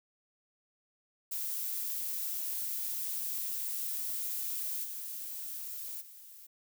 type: noise with level steps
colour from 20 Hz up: violet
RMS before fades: -36 / -41 / -52 dBFS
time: 1.31-6.47 s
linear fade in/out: 10 ms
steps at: 4.83 / 6 s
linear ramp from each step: 20 ms
effects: none